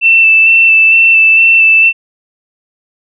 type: tone with vibrato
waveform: sine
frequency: 2664 Hz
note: E7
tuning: 18 cents sharp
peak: -3 dBFS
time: 0.01-1.93 s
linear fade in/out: 50 ms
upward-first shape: square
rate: 2.2 Hz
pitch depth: 13 cents each way
effects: none

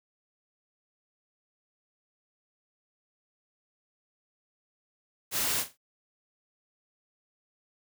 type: noise with echo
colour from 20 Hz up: white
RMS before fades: -29 dBFS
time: 5.31-5.65 s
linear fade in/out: 50 ms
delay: 42 ms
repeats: 3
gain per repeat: -12 dB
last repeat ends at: 5.776 s
effects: none

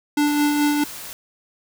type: tone with tremolo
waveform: square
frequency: 293.7 Hz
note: D4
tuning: in tune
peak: -16 dBFS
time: 0.17-0.84 s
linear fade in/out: 5 ms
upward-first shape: sine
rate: 4.7 Hz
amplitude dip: 35%
type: noise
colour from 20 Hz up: white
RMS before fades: -35 dBFS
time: 0.27-1.13 s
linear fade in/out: 0 ms
effects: none

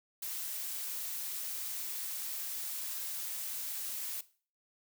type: noise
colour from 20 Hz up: blue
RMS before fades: -39 dBFS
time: 0.22-4.21 s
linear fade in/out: 5 ms
effects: noise-tail reverb RT60 0.4 s tail -17 dB re dry

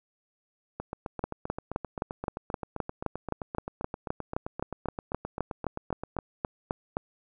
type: two click trains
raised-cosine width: 1 ms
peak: -14 / -20 dBFS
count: 23 / 42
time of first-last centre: 1.24-6.969 / 0.8-6.166 s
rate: 3.84 / 7.64 Hz
effects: none

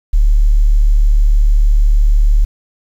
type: tone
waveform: sine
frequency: 36.71 Hz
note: D1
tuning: in tune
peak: -6 dBFS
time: 0.13-2.45 s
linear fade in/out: 10 ms
effects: 7-bit

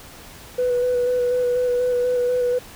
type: tone with vibrato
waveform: sine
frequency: 493.9 Hz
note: B4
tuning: in tune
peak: -16 dBFS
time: 0.58-2.59 s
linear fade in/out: 10 ms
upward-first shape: square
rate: 4.1 Hz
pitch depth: 15 cents each way
effects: tanh soft clip ceiling -14 dBFS + pink hiss -42 dBFS RMS until 2.75 s

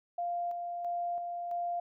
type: tone with tremolo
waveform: sine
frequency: 697 Hz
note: F5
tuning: 4 cents flat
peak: -31 dBFS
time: 0.18-1.8 s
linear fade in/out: 5 ms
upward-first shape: square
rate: 1.5 Hz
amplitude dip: 35%
effects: none

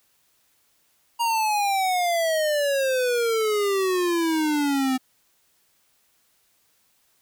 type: exponential sweep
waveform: square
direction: down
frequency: 946 to 256.1 Hz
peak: -21 dBFS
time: 1.19-4.98 s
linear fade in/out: 20 ms
effects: white hiss -65 dBFS RMS until 7.21 s

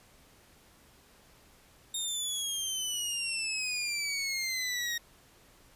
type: exponential sweep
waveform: 20% pulse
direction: down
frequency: 3700 to 1866 Hz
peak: -26 dBFS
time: 1.94-4.98 s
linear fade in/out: 5 ms
effects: pink hiss -60 dBFS RMS until 5.75 s + resampled to 32000 Hz

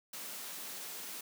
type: high-pass noise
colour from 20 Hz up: white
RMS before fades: -44 dBFS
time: 0.13-1.21 s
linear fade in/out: 5 ms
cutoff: 160 Hz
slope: 96 dB/octave
effects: none

